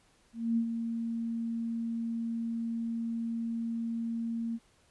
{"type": "tone with ADSR envelope", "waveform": "sine", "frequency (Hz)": 230, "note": "A#3", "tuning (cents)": -23, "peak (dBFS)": -24, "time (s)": [0.33, 4.59], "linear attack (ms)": 240, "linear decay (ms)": 84, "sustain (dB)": -7, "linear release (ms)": 43, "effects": ["pink hiss -66 dBFS RMS until 4.9 s", "resampled to 24000 Hz"]}